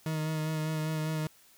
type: tone with vibrato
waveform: 40% pulse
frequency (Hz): 156.4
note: D#3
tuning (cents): +9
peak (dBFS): -29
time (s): 0.06-1.27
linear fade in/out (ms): 2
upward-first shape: sine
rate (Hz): 5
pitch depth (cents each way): 21
effects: white hiss -60 dBFS RMS until 1.57 s